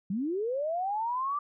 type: linear sweep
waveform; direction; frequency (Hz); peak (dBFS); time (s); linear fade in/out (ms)
sine; up; 177.5 to 1184; -28; 0.1-1.39; 5
effects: none